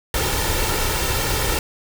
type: noise with comb filter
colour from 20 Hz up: pink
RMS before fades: -21 dBFS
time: 0.14-1.59 s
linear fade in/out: 2 ms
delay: 2.2 ms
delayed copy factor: +0.55
effects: none